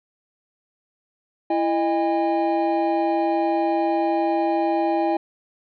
triangle tone cluster, 333.2 / 620 / 811 Hz, E4 / D#5 / G#5, +19 / -6 / -41 cents, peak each -20 / -23 / -21 dBFS, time 1.5-5.17 s, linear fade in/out 5 ms, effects resampled to 11025 Hz

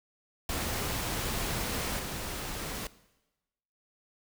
pink noise with level steps, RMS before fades -33 / -37 dBFS, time 0.49-2.87 s, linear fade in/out 2 ms, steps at 1.99 s, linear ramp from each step 5 ms, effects noise-tail reverb RT60 1.0 s tail -18 dB re dry

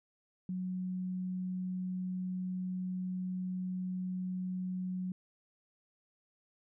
sine tone, 183.9 Hz, F#3, 10 cents flat, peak -34 dBFS, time 0.49-5.12 s, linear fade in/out 2 ms, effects none

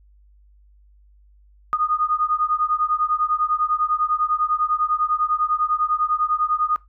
sine beating tone pair, 1228 / 1238 Hz, D#6 / D#6, -23 / -9 cents, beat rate 10 Hz, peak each -21 / -22 dBFS, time 1.73-6.76 s, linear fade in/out 0 ms, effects noise-tail reverb RT60 0.2 s tail -19 dB re dry + added 50 Hz sine -50 dBFS peak until 6.88 s

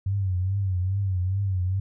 sine tone with vibrato, 94.9 Hz, F#2, 44 cents sharp, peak -22 dBFS, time 0.06-1.8 s, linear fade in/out 5 ms, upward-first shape triangle, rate 2.4 Hz, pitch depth 110 cents each way, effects none

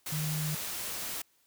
sine tone in noise, 153.7 Hz, D#3, 21 cents flat, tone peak -31 dBFS, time 0.12-0.55 s, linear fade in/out 5 ms, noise white, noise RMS -37 dBFS, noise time 0.06-1.22 s, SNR +3 dB, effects white hiss -69 dBFS RMS until 1.46 s

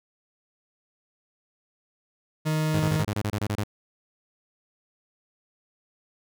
40% pulse tone, 155.56 Hz, D#3, in tune, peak -22 dBFS, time 2.45-3.04 s, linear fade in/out 20 ms
sawtooth tone bursts, 103.83 Hz, G#2, in tune, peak -21 dBFS, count 11, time 2.74-3.637 s, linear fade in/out 5 ms, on 57 ms, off 27 ms
effects none

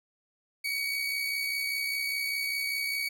30% pulse tone with amplitude modulation, 2253 Hz, C#7, 28 cents sharp, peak -25 dBFS, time 0.64-3.09 s, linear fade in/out 10 ms, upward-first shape sine, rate 65 Hz, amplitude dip 40%, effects none

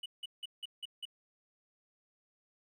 triangle tone bursts, 2960 Hz, F#7, in tune, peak -37 dBFS, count 6, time 0.03-1.054 s, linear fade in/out 5 ms, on 29 ms, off 170 ms, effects none

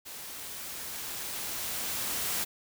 white noise with level ramp, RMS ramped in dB -43 to -31 dBFS, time 0.05-2.45 s, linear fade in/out 20 ms, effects none

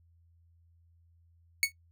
sawtooth tone with exponential decay, 2217 Hz, C#7, in tune, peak -16 dBFS, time 1.63-1.72 s, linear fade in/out 1 ms, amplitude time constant 18 ms, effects noise-tail reverb RT60 0.1 s tail -18 dB re dry + added 84 Hz sine -61 dBFS peak until 1.91 s

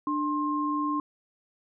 sine tone pair together, 296.8 / 1060.7 Hz, D4 / C6, +18 / +23 cents, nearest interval octave + minor seventh, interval 2205 cents, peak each -28 dBFS, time 0.07-1 s, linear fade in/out 2 ms, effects none

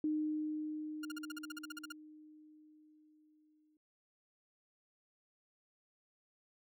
sine tone with exponential decay, 306.5 Hz, D#4, 26 cents flat, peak -31 dBFS, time 0.04-3.77 s, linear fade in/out 2 ms, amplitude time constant 810 ms
sawtooth tone bursts, 1413 Hz, F6, 20 cents sharp, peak -39 dBFS, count 14, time 1.03-1.923 s, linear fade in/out 5 ms, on 22 ms, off 45 ms
effects none

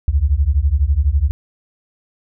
sine beating tone pair, 65.41 / 77.41 Hz, C2 / D#2, 0 / -8 cents, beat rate 12 Hz, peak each -15 / -15 dBFS, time 0.08-1.31 s, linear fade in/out 0 ms, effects none

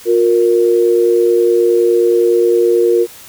sine tone pair together, 356.6 / 466.2 Hz, F4 / A#4, +36 / 0 cents, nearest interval perfect fourth, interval 464 cents, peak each -11 dBFS, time 0.05-3.07 s, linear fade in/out 50 ms, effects white hiss -37 dBFS RMS until 3.28 s

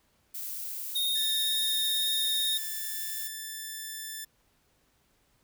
violet noise, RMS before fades -37 dBFS, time 0.34-3.28 s, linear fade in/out 10 ms
square tone with vibrato, 3702 Hz, A#7, 13 cents flat, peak -27 dBFS, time 0.95-2.58 s, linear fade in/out 10 ms, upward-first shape sine, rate 18 Hz, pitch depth 24 cents each way
5% pulse tone, 1760 Hz, A6, in tune, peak -26 dBFS, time 1.15-4.25 s, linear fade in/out 10 ms
effects pink hiss -69 dBFS RMS until 5.43 s

